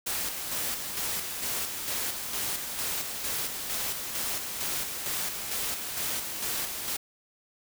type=noise with tremolo; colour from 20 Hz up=white; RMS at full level=-31 dBFS; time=0.06-6.97 s; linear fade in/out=10 ms; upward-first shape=square; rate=2.2 Hz; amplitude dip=40%; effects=none